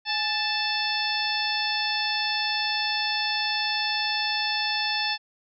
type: harmonic tone with a mistuned harmonic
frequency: 880 Hz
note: A5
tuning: in tune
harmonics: 1 / 2 / 3 / 4 / 5 / 6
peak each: -31 / -31 / -31 / -31 / -31 / -31 dBFS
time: 0.05-5.18 s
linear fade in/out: 50 ms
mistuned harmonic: 1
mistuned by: -82 cents
effects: none